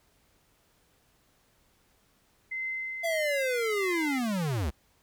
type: tone with tremolo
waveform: sine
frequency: 2065 Hz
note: C7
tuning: 23 cents flat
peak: -30 dBFS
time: 2.51-4.19 s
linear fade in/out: 10 ms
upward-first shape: triangle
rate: 1.6 Hz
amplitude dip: 40%
type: linear sweep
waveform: square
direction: down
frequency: 680 to 61.74 Hz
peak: -28 dBFS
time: 3.03-4.71 s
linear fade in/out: 20 ms
effects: pink hiss -67 dBFS RMS until 5.02 s